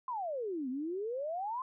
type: exponential two-way sweep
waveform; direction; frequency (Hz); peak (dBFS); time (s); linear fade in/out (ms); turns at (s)
sine; down then up; 1057 to 246.9 to 1057; -34; 0.08-1.62; 2; 0.69
effects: none